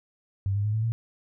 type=tone with pitch steps; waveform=sine; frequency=98 / 101.87 / 105.89 / 110.06 / 114.41 Hz; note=G2 / G#2 / G#2 / A2 / A#2; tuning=0 / -33 / +34 / +1 / -32 cents; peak=-23 dBFS; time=0.46-0.92 s; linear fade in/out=0 ms; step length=92 ms; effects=none